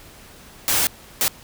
white noise bursts at uneven times, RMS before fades -19 dBFS, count 2, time 0.68-0.87 / 1.21-1.28 s, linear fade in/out 0 ms, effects pink hiss -45 dBFS RMS until 1.43 s

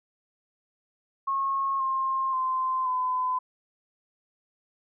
sine tone with pitch steps, 1088 / 1062.5 / 1037.7 / 1013.4 Hz, C#6 / C6 / C6 / B5, -33 / +26 / -15 / +44 cents, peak -24 dBFS, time 1.27-3.39 s, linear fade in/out 10 ms, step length 530 ms, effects none

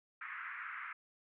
pink band-pass noise, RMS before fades -45 dBFS, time 0.21-0.93 s, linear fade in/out 5 ms, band 1200 to 2200 Hz, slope 48 dB/octave, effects none

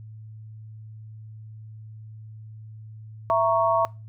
sine chord, A# diminished, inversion second, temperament equal with one note detuned, 664.6 / 932.3 / 1108.7 Hz, E5 / A#5 / C#6, +14 / 0 / 0 cents, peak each -21 / -24 / -23 dBFS, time 3.3-3.85 s, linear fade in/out 0 ms, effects noise-tail reverb RT60 0.3 s tail -24 dB re dry + added 109 Hz sine -39 dBFS peak until 4.08 s

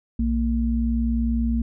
sine tone pair together, 60.5 / 230.5 Hz, B1 / A#3, -35 / -19 cents, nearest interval octave + major seventh, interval 2316 cents, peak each -22 dBFS, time 0.19-1.62 s, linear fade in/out 5 ms, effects none

